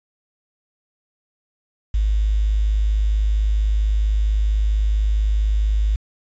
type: tone with quantisation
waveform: sine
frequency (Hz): 52.2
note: G#1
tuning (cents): +10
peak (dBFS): -15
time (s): 1.94-5.96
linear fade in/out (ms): 5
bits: 7
effects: resampled to 16000 Hz